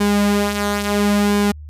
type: tone with flanger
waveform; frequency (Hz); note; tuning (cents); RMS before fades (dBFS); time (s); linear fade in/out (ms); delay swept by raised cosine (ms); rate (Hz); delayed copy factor
sawtooth; 204.6; G#3; -26; -17; 0-1.52; 10; 1.5 to 5.3; 0.73; -0.5
effects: added 75 Hz sine -32 dBFS peak until 1.69 s + resampled to 32000 Hz